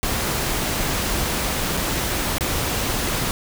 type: noise with dropouts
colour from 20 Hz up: pink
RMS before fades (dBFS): -23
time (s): 0.03-3.31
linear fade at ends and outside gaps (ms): 0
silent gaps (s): 1.77-1.774 / 2.383-2.408
effects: none